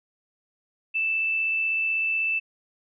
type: tone with amplitude modulation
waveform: sine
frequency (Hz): 2645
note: E7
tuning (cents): +5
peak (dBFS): -21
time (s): 0.94-2.4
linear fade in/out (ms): 20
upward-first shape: sine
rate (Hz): 76.1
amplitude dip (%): 25
effects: none